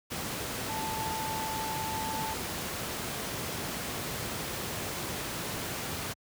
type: tone in noise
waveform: sine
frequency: 880 Hz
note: A5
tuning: in tune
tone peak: -34 dBFS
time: 0.68-2.35 s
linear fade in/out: 20 ms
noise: pink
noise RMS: -35 dBFS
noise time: 0.1-6.14 s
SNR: -2 dB
effects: high-pass 80 Hz 12 dB/octave